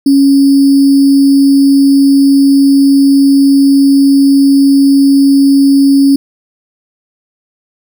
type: tone with sample-and-hold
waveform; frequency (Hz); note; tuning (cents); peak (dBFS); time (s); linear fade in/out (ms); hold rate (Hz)
sine; 276.6; C#4; -4; -3; 0.06-6.16; 5; 4900
effects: none